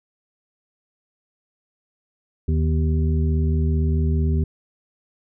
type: harmonic tone with a mistuned harmonic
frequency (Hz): 77.78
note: D#2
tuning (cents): 0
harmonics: 1 / 2 / 3 / 5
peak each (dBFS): -18 / -24 / -28 / -32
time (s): 2.48-4.44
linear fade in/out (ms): 5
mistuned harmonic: 3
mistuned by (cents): +50
effects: none